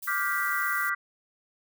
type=noise; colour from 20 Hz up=violet; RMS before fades=-38 dBFS; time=0.02-0.9 s; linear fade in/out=10 ms
type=chord; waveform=sine; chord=G dominant seventh; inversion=second; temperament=just; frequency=1176 / 1411.2 / 1568 / 1960 Hz; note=D6 / F6 / G6 / B6; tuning=+2 / +18 / 0 / -14 cents; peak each=-31 dBFS; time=0.07-0.95 s; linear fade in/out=10 ms
effects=none